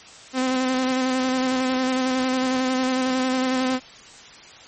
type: tone with vibrato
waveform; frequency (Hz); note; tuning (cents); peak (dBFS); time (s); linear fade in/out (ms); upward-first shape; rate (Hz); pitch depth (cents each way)
sawtooth; 257.9; C4; -25; -16; 0.33-3.8; 50; square; 11; 18
effects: white hiss -44 dBFS RMS until 4.67 s + MP3 32 kbps